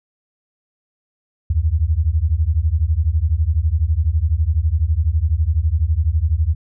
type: beating tone pair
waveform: sine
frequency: 73.42 / 85.42 Hz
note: D2 / F2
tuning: 0 / -38 cents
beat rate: 12 Hz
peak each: -17 dBFS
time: 1.5-6.55 s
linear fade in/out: 5 ms
effects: none